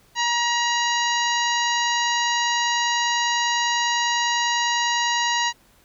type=harmonic tone with a mistuned harmonic; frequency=950 Hz; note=A#5; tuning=33 cents sharp; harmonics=1 / 2 / 3 / 4 / 5 / 6 / 7; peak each=-23 / -25 / -28 / -28 / -33 / -35 / -30 dBFS; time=0.15-5.53 s; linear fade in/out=50 ms; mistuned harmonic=4; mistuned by=+56 cents; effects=pink hiss -57 dBFS RMS until 5.84 s